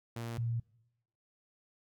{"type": "tone pair in turn", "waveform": ["sawtooth", "sine"], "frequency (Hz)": [116.5, 116.5], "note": ["A#2", "A#2"], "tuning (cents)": [-1, -1], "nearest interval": "unison", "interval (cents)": 0, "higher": "neither", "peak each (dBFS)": [-34, -31], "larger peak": "second", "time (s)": [[0.16, 0.38], [0.38, 0.6]], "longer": "neither", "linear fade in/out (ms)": 5, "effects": ["noise-tail reverb RT60 0.9 s tail -24 dB re dry"]}